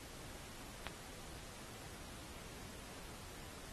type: click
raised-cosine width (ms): 0.3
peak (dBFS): -24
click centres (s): 0.867
effects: pink hiss -53 dBFS RMS until 3.72 s + AAC 32 kbps